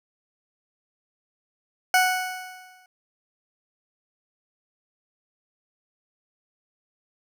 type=tone with exponential decay; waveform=20% pulse; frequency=739 Hz; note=F#5; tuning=2 cents flat; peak=-10 dBFS; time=1.94-2.86 s; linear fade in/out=2 ms; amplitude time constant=200 ms; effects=none